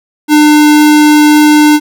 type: tone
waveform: square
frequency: 300.3 Hz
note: D4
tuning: 39 cents sharp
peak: -3 dBFS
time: 0.28-1.8 s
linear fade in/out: 50 ms
effects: none